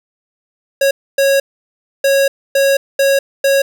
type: tone bursts at uneven times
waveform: square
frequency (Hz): 550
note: C#5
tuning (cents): -14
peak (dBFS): -10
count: 6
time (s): 0.81-0.91 / 1.18-1.4 / 2.04-2.28 / 2.55-2.77 / 2.99-3.19 / 3.44-3.62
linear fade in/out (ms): 5
effects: none